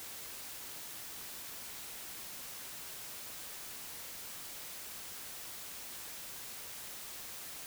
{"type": "silence", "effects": ["white hiss -46 dBFS RMS until 7.66 s"]}